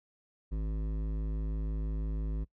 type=tone with hard clipping; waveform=sine; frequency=53 Hz; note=G#1; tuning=36 cents sharp; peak=-33 dBFS; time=0.51-2.45 s; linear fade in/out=20 ms; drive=13 dB; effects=noise-tail reverb RT60 0.1 s tail -22 dB re dry